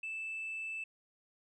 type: tone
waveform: sine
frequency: 2637 Hz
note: E7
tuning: in tune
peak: -36 dBFS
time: 0.03-0.84 s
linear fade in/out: 5 ms
effects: tanh soft clip ceiling -35 dBFS